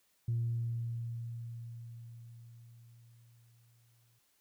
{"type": "tone with exponential decay", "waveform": "sine", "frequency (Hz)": 116.9, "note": "A#2", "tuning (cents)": 5, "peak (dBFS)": -28, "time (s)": [0.28, 4.19], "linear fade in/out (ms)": 5, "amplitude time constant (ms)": 850, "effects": ["tanh soft clip ceiling -26 dBFS", "white hiss -73 dBFS RMS until 4.4 s"]}